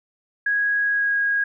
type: tone with pitch glide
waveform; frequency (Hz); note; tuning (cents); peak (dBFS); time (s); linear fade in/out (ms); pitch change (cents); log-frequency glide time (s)
sine; 1655 to 1640.7; G#6 to G#6; -6 to -22; -18; 0.46-1.44; 5; -16; 0.82-1.2
effects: none